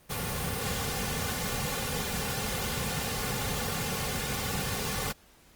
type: noise with comb filter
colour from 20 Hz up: pink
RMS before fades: -32 dBFS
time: 0.09-5.13 s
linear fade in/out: 20 ms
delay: 3.1 ms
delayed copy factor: -0.75
effects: pink hiss -59 dBFS RMS until 5.55 s + Opus 32 kbps